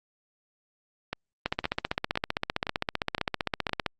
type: two click trains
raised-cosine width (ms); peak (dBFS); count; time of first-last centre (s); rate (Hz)
0.3; -10 / -14; 38 / 6; 1.46-3.863 / 1.13-3.694; 15.4 / 1.95
effects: Opus 48 kbps